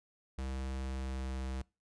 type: tone with pitch glide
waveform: square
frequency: 65.9 to 65.37 Hz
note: C2 to C2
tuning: +13 to -1 cents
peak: -37 dBFS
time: 0.38-1.62 s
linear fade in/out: 5 ms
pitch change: -14 cents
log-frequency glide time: 0.81-1.43 s
effects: noise-tail reverb RT60 0.3 s tail -25 dB re dry + resampled to 22050 Hz